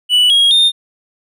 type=tone with pitch steps; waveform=triangle; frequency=2960 / 3284 / 3644 Hz; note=F#7 / G#7 / A#7; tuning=0 / -20 / -40 cents; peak=-6 dBFS; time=0.09-0.72 s; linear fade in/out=50 ms; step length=210 ms; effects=none